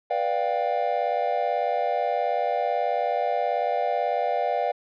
triangle chord, G dominant seventh, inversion first, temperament just, 490 / 588 / 705.6 / 784 Hz, B4 / D5 / F5 / G5, -14 / +2 / +18 / 0 cents, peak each -28 / -26 / -24 / -27 dBFS, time 0.1-4.72 s, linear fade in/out 10 ms, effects resampled to 11025 Hz

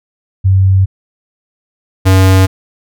sine / square tone pair in turn, 95.5 / 94.62 Hz, G2 / F#2, -45 / +39 cents, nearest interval unison, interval 16 cents, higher first, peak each -5 dBFS, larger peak neither, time 0.44-0.86 / 2.05-2.47 s, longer neither, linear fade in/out 20 ms, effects none

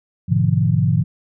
sine chord, G# diminished seventh, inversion none, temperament equal with one note detuned, 103.83 / 123.47 / 146.83 / 170.92 Hz, G#2 / B2 / D3 / F3, 0 / 0 / 0 / -37 cents, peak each -19 dBFS, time 0.28-1.04 s, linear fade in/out 20 ms, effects none

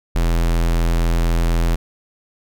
square tone, 42.03 Hz, E1, 34 cents sharp, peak -15 dBFS, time 0.15-1.76 s, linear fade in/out 10 ms, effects none

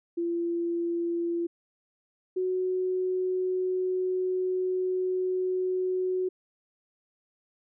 sine tone pair in turn, 341.2 / 369.5 Hz, F4 / F#4, -40 / -2 cents, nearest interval minor second, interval 138 cents, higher second, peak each -26 / -25 dBFS, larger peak second, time 0.17-1.47 / 2.36-6.29 s, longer second, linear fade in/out 10 ms, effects none

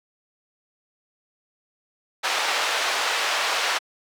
pink band-pass noise, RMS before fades -24 dBFS, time 2.23-3.79 s, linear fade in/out 20 ms, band 760 to 4900 Hz, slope 12 dB/octave, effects high-pass 400 Hz 12 dB/octave

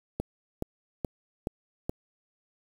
click train, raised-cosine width 2 ms, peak -16 dBFS, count 5, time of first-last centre 0.2-1.895 s, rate 2.36 Hz, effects 7-bit

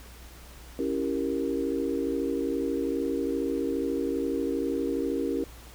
sine chord, C# diminished seventh, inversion none, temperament equal, 277.2 / 329.6 / 392 / 466.2 Hz, C#4 / E4 / G4 / Bb4, 0 / 0 / 0 / 0 cents, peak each -30 / -32 / -32 / -32 dBFS, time 0.79-5.44 s, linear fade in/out 2 ms, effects added 60 Hz sine -47 dBFS peak until 5.74 s + pink hiss -50 dBFS RMS until 5.74 s

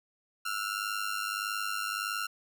sawtooth ring-modulated tone, 1382 Hz, F6, 19 cents flat, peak -25 dBFS, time 0.45-2.27 s, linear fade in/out 10 ms, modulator 50.8 Hz, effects none

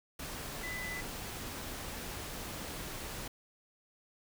sine tone in noise, 2000 Hz, B6, 21 cents sharp, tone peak -39 dBFS, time 0.63-1.01 s, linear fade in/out 5 ms, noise pink, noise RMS -42 dBFS, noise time 0.19-3.28 s, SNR 0 dB, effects none

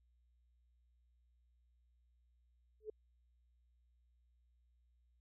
sine tone with exponential growth, 430 Hz, A4, 40 cents flat, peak -38 dBFS, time 2.8-2.9 s, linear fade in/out 5 ms, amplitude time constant 20 ms, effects added 60 Hz sine -70 dBFS peak until 5.2 s

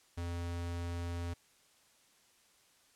square tone, 86.1 Hz, F2, 24 cents flat, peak -37 dBFS, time 0.17-1.34 s, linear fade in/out 10 ms, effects white hiss -67 dBFS RMS until 2.95 s + low-pass 10000 Hz 12 dB/octave

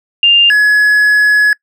sine / triangle tone pair in turn, 2800 / 1690.7 Hz, F7 / G#6, +4 / +30 cents, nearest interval major sixth, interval 874 cents, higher first, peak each -4 dBFS, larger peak neither, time 0.23-0.5 / 0.5-1.53 s, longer second, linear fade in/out 2 ms, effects noise-tail reverb RT60 0.1 s tail -25 dB re dry

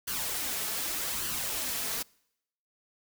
white noise with flanger, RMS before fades -33 dBFS, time 0.07-2.03 s, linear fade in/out 10 ms, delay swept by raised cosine 0.65 to 4.65 ms, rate 0.84 Hz, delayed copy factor +0.5, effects noise-tail reverb RT60 0.8 s tail -26 dB re dry

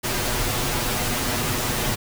pink noise with comb filter, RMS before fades -24 dBFS, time 0.03-1.96 s, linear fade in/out 20 ms, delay 8.2 ms, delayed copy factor +0.7, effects none

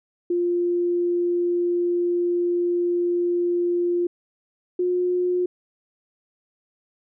sine tone pair in turn, 349.8 / 359.2 Hz, F4 / F4, +3 / +49 cents, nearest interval unison, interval 46 cents, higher second, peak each -19 dBFS, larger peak neither, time 0.3-4.07 / 4.79-5.46 s, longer first, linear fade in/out 5 ms, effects none

